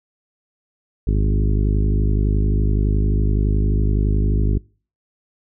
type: harmonic tone with a mistuned harmonic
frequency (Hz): 51.7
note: G#1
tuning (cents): -7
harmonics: 1 / 2 / 3 / 4 / 5 / 6 / 7 / 8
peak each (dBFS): -16 / -22 / -26 / -28 / -30 / -32 / -33 / -34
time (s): 1.07-4.58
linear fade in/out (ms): 5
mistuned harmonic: 1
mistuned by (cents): +56
effects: noise-tail reverb RT60 0.4 s tail -25 dB re dry